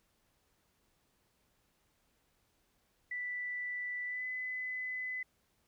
sine tone with pitch glide, 1975.5 to 2012 Hz, B6 to B6, 0 to +32 cents, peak -36 dBFS, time 3.11-5.23 s, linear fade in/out 5 ms, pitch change +32 cents, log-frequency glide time 4.06-4.25 s, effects pink hiss -75 dBFS RMS until 5.67 s

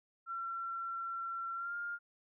sine tone with pitch glide, 1358 to 1407.5 Hz, F6 to F6, -49 to +13 cents, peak -37 dBFS, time 0.26-1.99 s, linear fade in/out 50 ms, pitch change +62 cents, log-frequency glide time 1.55-1.75 s, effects none

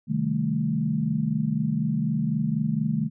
sine chord, A half-diminished seventh, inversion first, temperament equal, 130.81 / 155.56 / 196 / 220 Hz, C3 / Eb3 / G3 / A3, 0 / 0 / 0 / 0 cents, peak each -32 / -26 / -30 / -26 dBFS, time 0.07-3.1 s, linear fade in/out 50 ms, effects none

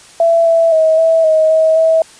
sine tone with pitch steps, 668 / 662 / 637 / 652 / 631 / 638 / 647 Hz, E5 / E5 / D#5 / E5 / D#5 / D#5 / E5, +23 / +7 / +41 / -19 / +24 / +43 / -32 cents, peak -7 dBFS, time 0.2-2.02 s, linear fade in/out 2 ms, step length 260 ms, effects white hiss -40 dBFS RMS until 2.19 s + resampled to 22050 Hz

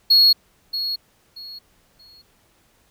triangle tone with echo, 4323 Hz, C#8, 44 cents flat, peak -9 dBFS, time 0.1-0.33 s, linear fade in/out 10 ms, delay 630 ms, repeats 3, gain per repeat -12 dB, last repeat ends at 2.22 s, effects pink hiss -60 dBFS RMS until 2.9 s

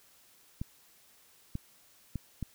clicks, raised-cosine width 5 ms, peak -22 dBFS, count 4, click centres 0.615 / 1.554 / 2.157 / 2.427 s, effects white hiss -62 dBFS RMS until 2.54 s

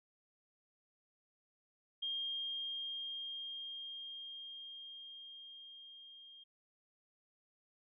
sine tone with level ramp, 3218 Hz, G7, 45 cents sharp, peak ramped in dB -36 to -54 dBFS, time 2.02-6.44 s, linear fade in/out 10 ms, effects none

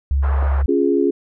sine tone, 69.1 Hz, C#2, 5 cents flat, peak -14 dBFS, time 0.11-0.66 s, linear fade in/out 0 ms
white band-pass noise, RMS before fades -31 dBFS, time 0.22-0.63 s, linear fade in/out 20 ms, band 430 to 1300 Hz, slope 24 dB/octave
clicks, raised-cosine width 1 ms, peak -19 / -18 dBFS, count 2, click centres 0.425 / 0.428 s
sine chord, Db major, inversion none, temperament equal, 277.2 / 349.2 / 415.3 Hz, Db4 / F4 / Ab4, 0 / 0 / 0 cents, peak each -18 dBFS, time 0.68-1.11 s, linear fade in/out 10 ms
effects none

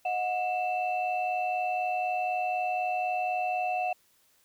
sine tone cluster, 626 / 730 / 2659 Hz, D#5 / F#5 / E7, +10 / -24 / +14 cents, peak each -36 / -27 / -35 dBFS, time 0.05-3.93 s, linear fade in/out 5 ms, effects tanh soft clip ceiling -19 dBFS + white hiss -66 dBFS RMS until 4.44 s

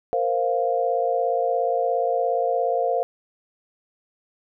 sine chord, Bb suspended second, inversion none, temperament equal, 466.2 / 523.3 / 698.5 Hz, Bb4 / C5 / F5, 0 / 0 / 0 cents, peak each -25 / -24 / -23 dBFS, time 0.13-3.03 s, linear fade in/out 0 ms, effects none

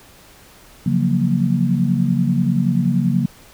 sine chord, Gb major seventh, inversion second, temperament equal, 138.59 / 174.61 / 185 / 233.1 Hz, Db3 / F3 / Gb3 / Bb3, 0 / 0 / 0 / 0 cents, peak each -20 dBFS, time 0.86-3.26 s, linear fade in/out 5 ms, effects pink hiss -46 dBFS RMS until 3.53 s

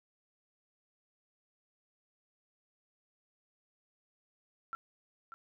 sine tone with echo, 1356 Hz, E6, 49 cents sharp, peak -36 dBFS, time 4.73-4.75 s, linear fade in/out 0 ms, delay 590 ms, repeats 1, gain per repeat -9 dB, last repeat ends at 5.34 s, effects none

